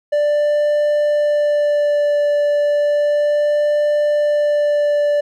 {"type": "tone with vibrato", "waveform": "triangle", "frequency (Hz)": 588, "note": "D5", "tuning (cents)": 2, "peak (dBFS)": -11, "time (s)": [0.12, 5.21], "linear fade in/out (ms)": 10, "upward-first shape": "sine", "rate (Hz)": 0.33, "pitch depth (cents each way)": 11, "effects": []}